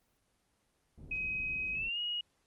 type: low-pass noise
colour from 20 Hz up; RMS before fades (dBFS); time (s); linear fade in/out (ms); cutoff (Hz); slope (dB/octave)
pink; -49; 0.97-1.9; 20; 250; 12
type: tone with pitch glide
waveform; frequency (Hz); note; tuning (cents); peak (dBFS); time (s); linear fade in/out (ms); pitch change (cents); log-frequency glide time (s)
sine; 2529 to 2888; D#7 to F#7; +28 to -43; -33; 1.11-2.21; 5; +229; 1.73-1.99
effects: pink hiss -75 dBFS RMS until 2.46 s + Opus 24 kbps